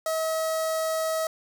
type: tone with notch filter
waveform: sawtooth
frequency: 641 Hz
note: E5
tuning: 49 cents flat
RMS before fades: -27 dBFS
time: 0.06-1.27 s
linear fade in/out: 2 ms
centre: 2700 Hz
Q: 1
effects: none